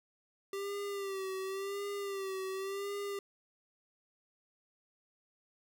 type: tone with vibrato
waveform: square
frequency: 392 Hz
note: G4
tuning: in tune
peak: -37 dBFS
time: 0.53-3.19 s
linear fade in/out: 2 ms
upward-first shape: sine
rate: 0.92 Hz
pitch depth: 55 cents each way
effects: none

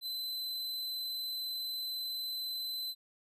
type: tone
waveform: 45% pulse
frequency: 4039 Hz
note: B7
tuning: 38 cents sharp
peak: -35 dBFS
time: 0.01-2.95 s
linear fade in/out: 50 ms
effects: resampled to 32000 Hz

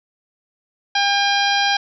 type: harmonic tone with a mistuned harmonic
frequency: 803 Hz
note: G5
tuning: 41 cents sharp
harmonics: 1 / 2 / 3 / 4 / 5 / 6 / 7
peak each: -19 / -21 / -25 / -23 / -25 / -26 / -31 dBFS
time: 0.95-1.77 s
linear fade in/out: 5 ms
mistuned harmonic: 6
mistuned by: +25 cents
effects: none

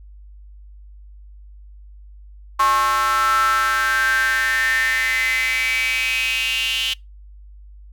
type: tone with high-pass filter sweep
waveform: square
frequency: 120.6 Hz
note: B2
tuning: 41 cents flat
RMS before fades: -19 dBFS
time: 2.59-6.94 s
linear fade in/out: 10 ms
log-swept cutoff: 1100 to 3000 Hz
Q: 8.5
effects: noise-tail reverb RT60 0.2 s tail -25 dB re dry + added 50 Hz sine -39 dBFS peak until 7.92 s

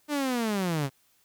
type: linear sweep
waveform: sawtooth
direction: down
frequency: 301.7 to 129.2 Hz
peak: -22 dBFS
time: 0.08-0.9 s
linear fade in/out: 50 ms
effects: white hiss -66 dBFS RMS until 1.24 s

